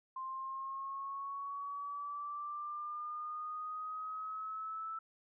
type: linear sweep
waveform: sine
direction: up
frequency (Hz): 1046.5 to 1318.5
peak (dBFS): -39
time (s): 0.16-4.99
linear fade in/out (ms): 5
effects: none